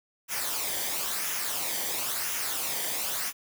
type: noise with flanger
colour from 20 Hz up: white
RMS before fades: -31 dBFS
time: 0.28-3.33 s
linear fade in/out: 50 ms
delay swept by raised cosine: 0.23 to 0.76 ms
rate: 0.98 Hz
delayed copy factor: -0.55
effects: none